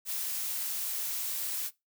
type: noise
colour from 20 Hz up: blue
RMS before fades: -34 dBFS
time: 0.05-1.71 s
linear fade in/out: 50 ms
effects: noise-tail reverb RT60 0.2 s tail -20 dB re dry